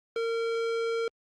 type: tone with tanh clipping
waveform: sine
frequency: 458.7 Hz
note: A#4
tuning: 28 cents flat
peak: -29 dBFS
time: 0.16-1.08 s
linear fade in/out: 2 ms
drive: 18 dB
effects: Opus 32 kbps